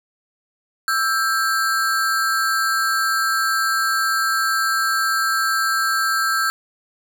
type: ring-modulated tone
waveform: square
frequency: 1456 Hz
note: F#6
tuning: 28 cents flat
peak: -15 dBFS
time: 0.88-6.5 s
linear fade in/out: 0 ms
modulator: 131 Hz
effects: none